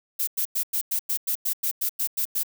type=noise bursts; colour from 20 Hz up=violet; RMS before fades=-25 dBFS; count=13; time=0.19-2.434 s; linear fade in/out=10 ms; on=84 ms; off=96 ms; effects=none